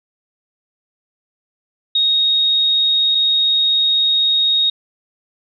sine tone pair in turn, 3744 / 3744 Hz, A#7 / A#7, +7 / +7 cents, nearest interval unison, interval 0 cents, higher neither, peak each -12 dBFS, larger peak neither, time 1.95-3.15 / 3.15-4.7 s, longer second, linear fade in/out 5 ms, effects none

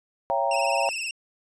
sine chord, C# diminished seventh, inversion none, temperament equal with one note detuned, 554.4 / 675.1 / 784 / 932.3 Hz, C#5 / E5 / G5 / Bb5, 0 / +41 / 0 / 0 cents, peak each -27 dBFS, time 0.3-0.89 s, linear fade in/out 0 ms
sawtooth tone with vibrato, 2666 Hz, E7, 19 cents sharp, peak -25 dBFS, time 0.51-1.11 s, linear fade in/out 2 ms, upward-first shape triangle, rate 19 Hz, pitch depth 90 cents each way
effects resampled to 22050 Hz

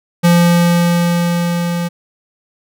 square tone with level ramp, 172.6 Hz, F3, 20 cents flat, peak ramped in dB -7 to -17 dBFS, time 0.23-1.89 s, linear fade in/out 20 ms, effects none

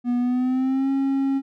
triangle tone with pitch glide, 243.6 to 271.9 Hz, B3 to C#4, -24 to -33 cents, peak -17 dBFS, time 0.04-1.42 s, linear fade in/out 50 ms, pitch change +191 cents, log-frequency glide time 0.18-0.9 s, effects none

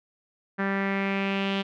sawtooth tone with low-pass filter sweep, 196 Hz, G3, in tune, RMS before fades -27 dBFS, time 0.58-1.63 s, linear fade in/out 20 ms, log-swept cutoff 1700 to 3200 Hz, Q 3.9, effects none

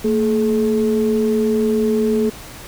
sine tone pair together, 226.1 / 426.8 Hz, A3 / G#4, +47 / +47 cents, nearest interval major seventh, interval 1100 cents, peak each -16 dBFS, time 0.04-2.3 s, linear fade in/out 10 ms, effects tanh soft clip ceiling -7 dBFS + pink hiss -36 dBFS RMS until 2.67 s

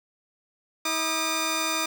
10% pulse tone pair together, 321 / 1211.9 Hz, E4 / D#6, -46 / -46 cents, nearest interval octave + major seventh, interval 2300 cents, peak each -21 / -18 dBFS, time 0.85-1.86 s, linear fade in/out 5 ms, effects none

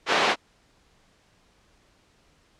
pink band-pass noise, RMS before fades -22 dBFS, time 0.06-0.36 s, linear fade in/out 50 ms, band 500 to 3700 Hz, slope 12 dB/octave, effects pink hiss -62 dBFS RMS until 2.59 s + low-pass 7000 Hz 12 dB/octave

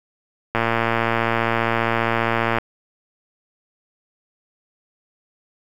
click train, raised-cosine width 0.5 ms, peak -4 dBFS, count 235, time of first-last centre 0.55-2.585 s, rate 115 Hz, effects 7-bit

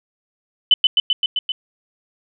sine tone with echo, 3015 Hz, F#7, 32 cents sharp, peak -7 dBFS, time 0.71-0.74 s, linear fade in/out 2 ms, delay 130 ms, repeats 6, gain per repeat -2 dB, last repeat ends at 1.52 s, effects none

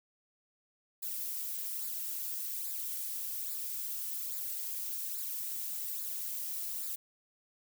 violet noise with flanger, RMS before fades -38 dBFS, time 1.02-6.96 s, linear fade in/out 10 ms, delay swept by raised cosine 0.33 to 3.83 ms, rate 1.2 Hz, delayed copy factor -0.65, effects none

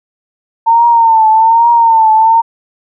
sine tone with vibrato, 907 Hz, A#5, 48 cents flat, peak -4 dBFS, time 0.66-2.42 s, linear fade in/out 20 ms, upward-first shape triangle, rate 1.2 Hz, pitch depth 75 cents each way, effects none

